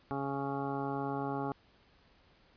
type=harmonic tone; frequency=138.59 Hz; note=C#3; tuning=in tune; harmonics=1 / 2 / 3 / 4 / 5 / 6 / 8 / 9 / 10; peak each=-41 / -38 / -40 / -47 / -44 / -39 / -44 / -50 / -49 dBFS; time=0.11-1.52 s; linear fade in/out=0 ms; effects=pink hiss -65 dBFS RMS until 2.56 s + resampled to 11025 Hz